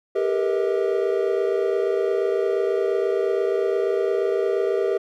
triangle tone cluster, 395.3 / 452.8 / 481.3 / 637 Hz, G4 / A4 / B4 / D#5, +15 / +50 / -45 / +41 cents, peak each -20 / -25 / -24 / -26 dBFS, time 0.15-4.98 s, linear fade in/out 10 ms, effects none

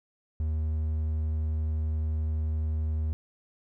triangle tone, 77.9 Hz, D#2, 3 cents sharp, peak -24 dBFS, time 0.4-3.13 s, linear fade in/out 0 ms, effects none

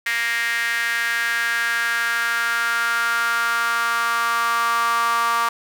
sawtooth tone with high-pass filter sweep, 233.1 Hz, A#3, in tune, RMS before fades -21 dBFS, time 0.06-5.49 s, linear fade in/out 5 ms, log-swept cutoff 1900 to 1100 Hz, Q 5.5, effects none

